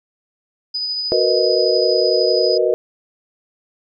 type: tone with tremolo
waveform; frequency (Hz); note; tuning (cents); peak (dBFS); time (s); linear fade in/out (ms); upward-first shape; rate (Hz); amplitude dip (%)
sine; 4978; D#8; 0; -19; 0.74-2.58; 10; sine; 13; 25
type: chord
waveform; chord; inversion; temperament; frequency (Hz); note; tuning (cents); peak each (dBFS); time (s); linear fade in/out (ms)
sine; B major seventh; second; equal with one note detuned; 370 / 462.9 / 493.9 / 622.3; F#4 / A#4 / B4 / D#5; 0 / -12 / 0 / 0; -19; 1.12-2.74; 0
effects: none